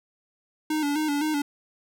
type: tone with vibrato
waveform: square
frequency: 298.2 Hz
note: D4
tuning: 27 cents sharp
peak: -24 dBFS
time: 0.7-1.42 s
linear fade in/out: 5 ms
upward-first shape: square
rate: 3.9 Hz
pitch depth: 61 cents each way
effects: none